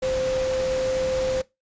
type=tone in noise; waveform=sine; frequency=520 Hz; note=C5; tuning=11 cents flat; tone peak=-22 dBFS; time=0.02-1.42 s; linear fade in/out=10 ms; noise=pink; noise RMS=-33 dBFS; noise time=0.02-1.42 s; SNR=+8 dB; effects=noise-tail reverb RT60 0.2 s tail -20 dB re dry + resampled to 16000 Hz